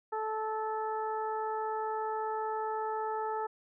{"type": "harmonic tone", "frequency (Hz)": 436.3, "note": "A4", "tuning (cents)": -15, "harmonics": [1, 2, 3, 4], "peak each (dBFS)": [-36, -34, -40, -49], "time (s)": [0.12, 3.47], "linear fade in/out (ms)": 10, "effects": []}